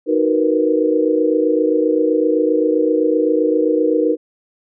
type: chord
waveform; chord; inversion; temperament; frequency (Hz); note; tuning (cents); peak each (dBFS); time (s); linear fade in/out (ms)
sine; B major seventh; first; equal; 311.1 / 370 / 466.2 / 493.9; D#4 / F#4 / A#4 / B4; 0 / 0 / 0 / 0; -17 / -22 / -17 / -19; 0.06-4.17; 50
effects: none